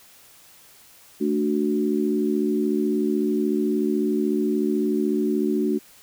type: chord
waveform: sine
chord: D major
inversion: second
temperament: equal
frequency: 220 / 293.7 / 370 Hz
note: A3 / D4 / F#4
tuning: 0 / 0 / 0 cents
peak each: -24 dBFS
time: 1.2-5.79 s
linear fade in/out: 20 ms
effects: white hiss -51 dBFS RMS until 6.02 s